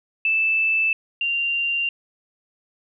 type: tone pair in turn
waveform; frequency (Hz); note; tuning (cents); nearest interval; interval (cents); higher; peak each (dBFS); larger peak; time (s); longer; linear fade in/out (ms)
sine; 2637 / 2777; E7 / F7; 0 / -10; minor second; 90; second; -17 / -20; first; 0.25-0.93 / 1.21-1.89; neither; 2
effects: none